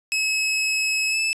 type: tone with pitch glide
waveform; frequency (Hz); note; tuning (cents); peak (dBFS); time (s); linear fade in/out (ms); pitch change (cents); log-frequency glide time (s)
sawtooth; 2574 to 2619; E7 to E7; -42 to -12; -17; 0.12-1.33; 0; +30; 1.09-1.18
effects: resampled to 22050 Hz + 9-bit